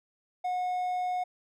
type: tone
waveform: triangle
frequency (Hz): 727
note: F#5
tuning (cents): -31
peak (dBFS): -26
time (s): 0.44-1.24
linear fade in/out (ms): 10
effects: none

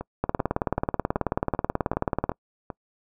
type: two click trains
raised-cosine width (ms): 1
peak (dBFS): -18 / -9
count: 8 / 39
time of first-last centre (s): 0.01-2.702 / 0.24-2.294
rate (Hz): 2.6 / 18.5
effects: noise-tail reverb RT60 0.1 s tail -26 dB re dry

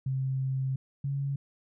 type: tone pair in turn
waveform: sine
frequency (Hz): 132.7 / 139.11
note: C3 / C#3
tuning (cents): +25 / +6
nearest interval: minor second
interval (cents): 81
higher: second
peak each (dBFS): -27 / -28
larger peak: first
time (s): 0.06-0.76 / 1.04-1.36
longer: first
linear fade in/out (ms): 5
effects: none

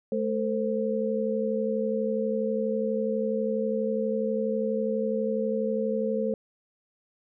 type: tone cluster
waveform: sine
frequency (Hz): 215.3 / 451.8 / 524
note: A3 / A4 / C5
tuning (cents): -37 / +46 / +2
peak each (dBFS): -29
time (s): 0.12-6.34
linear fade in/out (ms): 2
effects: none

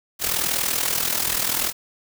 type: noise with amplitude modulation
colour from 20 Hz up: white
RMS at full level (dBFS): -20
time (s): 0.19-1.73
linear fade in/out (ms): 50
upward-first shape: sine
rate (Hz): 40.7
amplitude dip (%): 70
effects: none

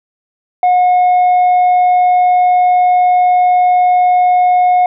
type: tone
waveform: sine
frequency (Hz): 724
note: F#5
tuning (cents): -38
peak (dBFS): -4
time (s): 0.63-4.86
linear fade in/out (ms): 2
effects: tanh soft clip ceiling -6 dBFS

